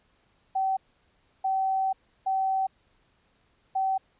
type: tone bursts at uneven times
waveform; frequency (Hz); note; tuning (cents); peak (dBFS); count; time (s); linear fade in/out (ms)
sine; 767; G5; -38; -23; 4; 0.55-0.77 / 1.44-1.93 / 2.26-2.67 / 3.75-3.98; 10
effects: pink hiss -67 dBFS RMS until 4.19 s + resampled to 8000 Hz